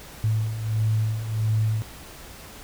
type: beating tone pair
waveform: sine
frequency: 108.2 / 109.7 Hz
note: A2 / A2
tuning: -29 / -5 cents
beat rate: 1.5 Hz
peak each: -28 / -22 dBFS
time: 0.24-1.82 s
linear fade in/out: 0 ms
effects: added 60 Hz sine -49 dBFS peak until 2.63 s + pink hiss -43 dBFS RMS until 2.63 s